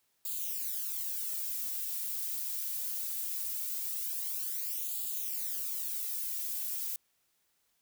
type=noise with flanger; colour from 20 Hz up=violet; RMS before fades=-36 dBFS; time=0.25-6.96 s; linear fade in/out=2 ms; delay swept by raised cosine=0.26 to 3.36 ms; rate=0.21 Hz; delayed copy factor=+0.8; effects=white hiss -75 dBFS RMS until 7.81 s